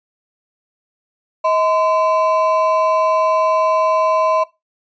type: ring-modulated tone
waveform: triangle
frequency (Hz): 830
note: G#5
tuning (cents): -1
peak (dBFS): -8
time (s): 1.44-4.44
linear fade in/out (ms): 10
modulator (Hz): 195
effects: noise-tail reverb RT60 0.2 s tail -18 dB re dry + resampled to 16000 Hz